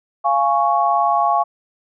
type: chord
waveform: sine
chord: Db major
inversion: first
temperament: just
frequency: 693 / 831.5 / 1108.7 Hz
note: F5 / Ab5 / Db6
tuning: -14 / +2 / 0 cents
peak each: -18 dBFS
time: 0.24-1.44 s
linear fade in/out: 20 ms
effects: none